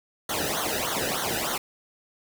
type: noise with flanger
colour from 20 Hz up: pink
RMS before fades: -28 dBFS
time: 0.29-1.58 s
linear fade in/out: 5 ms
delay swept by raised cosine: 0.39 to 0.94 ms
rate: 3.3 Hz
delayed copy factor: -0.95
effects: none